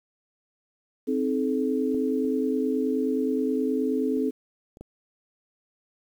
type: chord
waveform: sine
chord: A diminished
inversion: first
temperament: equal with one note detuned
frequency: 261.6 / 311.1 / 431.4 Hz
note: C4 / Eb4 / A4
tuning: 0 / 0 / -34 cents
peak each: -25 / -30 / -27 dBFS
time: 1.07-4.31 s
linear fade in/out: 20 ms
type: clicks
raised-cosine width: 2 ms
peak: -28 / -36 / -36 / -34 / -27 dBFS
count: 5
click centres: 1.946 / 2.248 / 4.171 / 4.771 / 4.81 s
effects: 9-bit